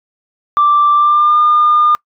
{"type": "tone with pitch glide", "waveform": "sine", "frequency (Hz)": [1174.7, 1210.5], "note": ["D6", "D#6"], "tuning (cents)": [0, -48], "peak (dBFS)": -6, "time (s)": [0.57, 1.95], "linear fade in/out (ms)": 0, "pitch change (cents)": 52, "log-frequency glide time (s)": [0.94, 1.39], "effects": ["noise-tail reverb RT60 0.1 s tail -25 dB re dry", "tanh soft clip ceiling -3 dBFS"]}